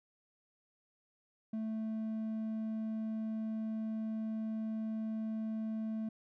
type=tone with hard clipping; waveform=sine; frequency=220 Hz; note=A3; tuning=in tune; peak=-36 dBFS; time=1.53-6.09 s; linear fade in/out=5 ms; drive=3 dB; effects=none